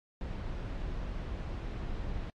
brown noise, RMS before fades -37 dBFS, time 0.21-2.3 s, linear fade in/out 0 ms, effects low-pass 4000 Hz 12 dB/octave + AAC 64 kbps

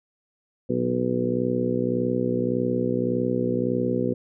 harmonic tone with a mistuned harmonic, 61.74 Hz, B1, in tune, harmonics 2 / 3 / 4 / 5 / 6 / 7 / 8, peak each -31 / -30 / -26 / -35 / -28 / -32 / -28 dBFS, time 0.69-4.14 s, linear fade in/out 10 ms, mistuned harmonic 2, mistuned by -38 cents, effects none

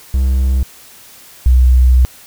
triangle / sine tone pair in turn, 65.3 / 62.93 Hz, C2 / B1, -3 / +33 cents, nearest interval minor second, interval 64 cents, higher first, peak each -8 / -5 dBFS, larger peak second, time 0.14-0.63 / 1.46-2.05 s, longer second, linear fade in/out 0 ms, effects white hiss -40 dBFS RMS until 2.26 s

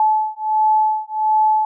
sine beating tone pair, 863 / 864.4 Hz, A5 / A5, -34 / -31 cents, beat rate 1.4 Hz, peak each -17 dBFS, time 0-1.65 s, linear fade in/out 2 ms, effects none

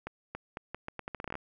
accelerating click train, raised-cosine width 0.5 ms, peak -22 dBFS, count 15, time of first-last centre 0.07-1.354 s, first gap 280 ms, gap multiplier 0.79, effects none

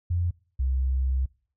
sine tone pair in turn, 87.31 / 65.27 Hz, F2 / C2, 0 / -4 cents, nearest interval perfect fourth, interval 504 cents, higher first, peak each -22 dBFS, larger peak neither, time 0.1-0.31 / 0.59-1.26 s, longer second, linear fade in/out 10 ms, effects noise-tail reverb RT60 0.5 s tail -24 dB re dry

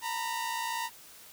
sawtooth tone pair together, 917.7 / 978 Hz, A#5 / B5, -27 / -17 cents, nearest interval minor second, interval 110 cents, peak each -30 / -32 dBFS, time 0.01-0.9 s, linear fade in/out 50 ms, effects white hiss -52 dBFS RMS until 1.32 s

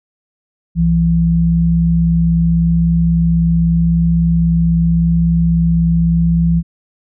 sine tone pair together, 63.7 / 167.43 Hz, C2 / E3, -46 / +27 cents, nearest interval octave + perfect fourth, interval 1673 cents, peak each -17 / -10 dBFS, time 0.75-6.63 s, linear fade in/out 50 ms, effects none

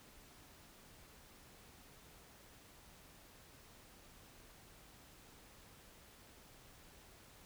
silence, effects pink hiss -61 dBFS RMS until 7.45 s

